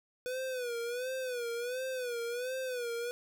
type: tone with vibrato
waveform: square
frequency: 493.9 Hz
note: B4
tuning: in tune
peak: -35 dBFS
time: 0.26-3.11 s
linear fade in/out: 0 ms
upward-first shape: sine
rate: 1.4 Hz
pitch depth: 100 cents each way
effects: none